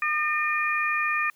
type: harmonic tone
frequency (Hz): 606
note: D#5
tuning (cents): -46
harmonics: 2 / 3 / 4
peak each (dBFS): -27 / -27 / -27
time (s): 0.02-1.3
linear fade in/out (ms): 2
effects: white hiss -62 dBFS RMS until 1.35 s